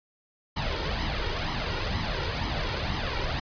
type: noise with flanger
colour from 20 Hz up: pink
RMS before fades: -29 dBFS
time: 0.56-3.4 s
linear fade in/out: 10 ms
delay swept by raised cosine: 0.97 to 2.17 ms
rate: 2.1 Hz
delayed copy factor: +0.6
effects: resampled to 11025 Hz